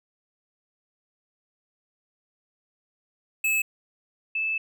square / sine tone pair in turn, 2600 / 2624 Hz, E7 / E7, -24 / -9 cents, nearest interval unison, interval 15 cents, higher second, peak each -22 / -24 dBFS, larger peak first, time 3.44-3.62 / 4.35-4.58 s, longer second, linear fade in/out 5 ms, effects none

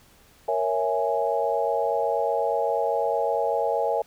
sine chord, A# half-diminished seventh, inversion none, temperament equal, 466.2 / 554.4 / 659.3 / 830.6 Hz, A#4 / C#5 / E5 / G#5, 0 / 0 / 0 / 0 cents, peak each -27 dBFS, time 0.48-4.02 s, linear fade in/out 5 ms, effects pink hiss -56 dBFS RMS until 4.06 s

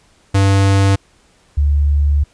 square / sine tone pair in turn, 98 / 72.29 Hz, G2 / D2, 0 / -27 cents, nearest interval perfect fourth, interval 527 cents, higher first, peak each -10 dBFS, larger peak neither, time 0.34-0.96 / 1.57-2.24 s, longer second, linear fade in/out 10 ms, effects pink hiss -53 dBFS RMS until 2.33 s + resampled to 22050 Hz

